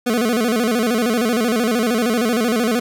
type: tone with vibrato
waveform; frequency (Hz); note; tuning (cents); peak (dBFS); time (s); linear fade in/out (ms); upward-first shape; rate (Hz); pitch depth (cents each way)
25% pulse; 230.8; A#3; -17; -12; 0.06-2.8; 10; square; 13; 110
effects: none